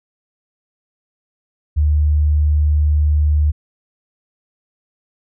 sine tone, 75 Hz, D2, 37 cents sharp, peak -11 dBFS, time 1.76-3.52 s, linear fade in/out 20 ms, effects none

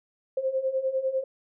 sine beating tone pair, 521 / 531 Hz, C5 / C5, -7 / +25 cents, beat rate 10 Hz, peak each -30 / -26 dBFS, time 0.37-1.24 s, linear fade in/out 5 ms, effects none

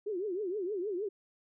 sine tone with vibrato, 387.7 Hz, G4, 19 cents flat, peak -32 dBFS, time 0.06-1.09 s, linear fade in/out 10 ms, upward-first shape triangle, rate 6.4 Hz, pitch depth 240 cents each way, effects none

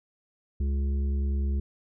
harmonic tone, 69.3 Hz, C#2, in tune, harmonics 1 / 3 / 5 / 6, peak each -24 / -37 / -44 / -50 dBFS, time 0.6-1.6 s, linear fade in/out 5 ms, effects none

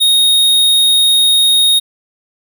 square tone, 3729 Hz, A#7, in tune, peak -8 dBFS, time 0-1.8 s, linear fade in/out 20 ms, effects none

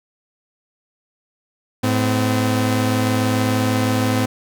sawtooth tone pair together, 107.6 / 255.9 Hz, A2 / C4, -38 / -38 cents, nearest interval octave + minor third, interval 1500 cents, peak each -15 dBFS, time 1.83-4.26 s, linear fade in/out 10 ms, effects none

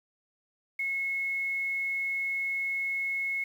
sine tone with quantisation, 2180 Hz, C#7, 29 cents flat, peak -28 dBFS, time 0.79-3.44 s, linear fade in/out 5 ms, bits 9, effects none

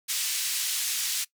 white band-pass noise, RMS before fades -29 dBFS, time 0.08-1.25 s, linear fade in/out 20 ms, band 2600 to 10000 Hz, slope 12 dB/octave, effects noise-tail reverb RT60 0.1 s tail -20 dB re dry

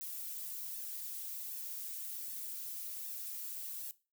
violet noise with flanger, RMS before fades -43 dBFS, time 0.01-3.91 s, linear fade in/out 0 ms, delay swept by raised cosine 1.1 to 5.9 ms, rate 1.3 Hz, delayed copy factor +0.95, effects noise-tail reverb RT60 0.3 s tail -18 dB re dry

